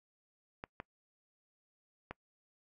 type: clicks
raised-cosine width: 0.5 ms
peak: -26 dBFS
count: 3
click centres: 0.639 / 0.801 / 2.11 s
effects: noise-tail reverb RT60 0.1 s tail -25 dB re dry